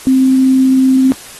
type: tone with quantisation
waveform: sine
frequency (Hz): 262.2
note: C4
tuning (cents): +4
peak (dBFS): -6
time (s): 0.07-1.12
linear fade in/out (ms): 0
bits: 6
effects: white hiss -33 dBFS RMS until 1.39 s + AAC 32 kbps